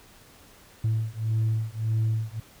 sine beating tone pair, 110 / 111.7 Hz, A2 / A2, 0 / +27 cents, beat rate 1.7 Hz, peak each -25 dBFS, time 0.84-2.4 s, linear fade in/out 5 ms, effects tanh soft clip ceiling -19 dBFS + pink hiss -53 dBFS RMS until 2.6 s

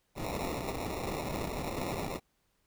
white noise with sample-and-hold, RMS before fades -36 dBFS, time 0.15-2.2 s, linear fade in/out 50 ms, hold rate 1575 Hz, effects pink hiss -75 dBFS RMS until 2.66 s

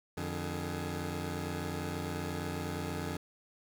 15% pulse tone cluster, 88.5 / 150.8 / 420.7 Hz, F2 / D3 / G#4, +23 / +46 / +22 cents, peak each -31 / -33 / -38 dBFS, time 0.17-3.17 s, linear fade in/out 5 ms, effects none

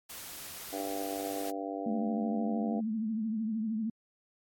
white noise, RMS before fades -44 dBFS, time 0.09-1.51 s, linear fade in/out 10 ms
harmonic tone, 98 Hz, G2, in tune, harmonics 3 / 4 / 5 / 6 / 7 / 8, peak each -38 / -44 / -41 / -46 / -39 / -45 dBFS, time 0.72-2.81 s, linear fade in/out 20 ms
sine tone with vibrato, 220 Hz, A3, in tune, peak -30 dBFS, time 1.86-3.9 s, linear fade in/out 5 ms, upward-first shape triangle, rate 13 Hz, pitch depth 88 cents each way
effects AAC 64 kbps

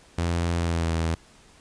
sawtooth tone with pitch glide, 85.2 to 82.06 Hz, F2 to E2, -42 to -7 cents, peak -19 dBFS, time 0.18-1.15 s, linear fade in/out 5 ms, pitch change -65 cents, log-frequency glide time 0.58-0.94 s, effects pink hiss -54 dBFS RMS until 1.6 s + resampled to 22050 Hz

